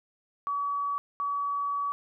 sine tone pair in turn, 1138 / 1138 Hz, C#6 / C#6, +45 / +45 cents, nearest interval unison, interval 0 cents, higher neither, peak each -27 dBFS, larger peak neither, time 0.47-0.98 / 1.2-1.92 s, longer second, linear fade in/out 0 ms, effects none

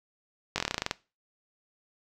slowing click train, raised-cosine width 0.2 ms, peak -10 dBFS, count 12, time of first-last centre 0.56-0.911 s, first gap 20 ms, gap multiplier 1.09, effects noise-tail reverb RT60 0.3 s tail -20 dB re dry

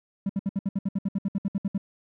triangle tone bursts, 196 Hz, G3, in tune, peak -20 dBFS, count 16, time 0.26-1.779 s, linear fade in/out 5 ms, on 34 ms, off 65 ms, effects tanh soft clip ceiling -18 dBFS

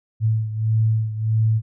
sine beating tone pair, 110 / 111.6 Hz, A2 / A2, 0 / +25 cents, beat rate 1.6 Hz, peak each -18 / -23 dBFS, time 0.2-1.62 s, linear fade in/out 50 ms, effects none

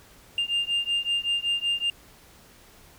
sine beating tone pair, 2800 / 2805.3 Hz, F7 / F7, +4 / +7 cents, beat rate 5.3 Hz, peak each -25 dBFS, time 0.38-1.9 s, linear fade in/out 2 ms, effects tanh soft clip ceiling -20 dBFS + pink hiss -53 dBFS RMS until 2.98 s

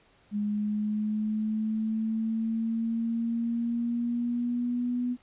sine linear sweep, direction up, 206.7 to 246.9 Hz, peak -26 dBFS, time 0.31-5.17 s, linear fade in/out 50 ms, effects pink hiss -62 dBFS RMS until 5.22 s + resampled to 8000 Hz

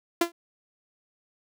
sawtooth tone with exponential decay, 341.2 Hz, F4, 40 cents flat, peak -13 dBFS, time 0.21-0.32 s, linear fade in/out 5 ms, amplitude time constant 23 ms, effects none

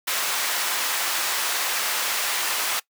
pink high-pass noise, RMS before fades -25 dBFS, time 0.07-2.8 s, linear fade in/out 10 ms, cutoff 1000 Hz, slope 12 dB/octave, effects noise-tail reverb RT60 0.1 s tail -21 dB re dry

